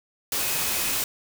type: tone in noise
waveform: sine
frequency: 2528 Hz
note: D#7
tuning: 27 cents sharp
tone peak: -37 dBFS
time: 0.4-0.99 s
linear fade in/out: 2 ms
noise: white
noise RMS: -26 dBFS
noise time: 0.32-1.04 s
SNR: -14 dB
effects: none